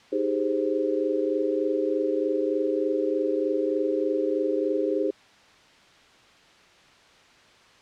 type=chord; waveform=sine; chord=Ab major seventh; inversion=second; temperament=equal; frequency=311.1 / 392 / 415.3 / 523.3 Hz; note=Eb4 / G4 / Ab4 / C5; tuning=0 / 0 / 0 / 0 cents; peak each=-28 dBFS; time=0.12-5.11 s; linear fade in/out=10 ms; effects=white hiss -54 dBFS RMS until 7.81 s + low-pass 4000 Hz 12 dB/octave